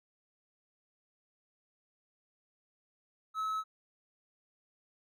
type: tone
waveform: triangle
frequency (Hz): 1293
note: E6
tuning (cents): -34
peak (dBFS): -30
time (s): 3.34-3.64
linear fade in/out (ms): 50
effects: none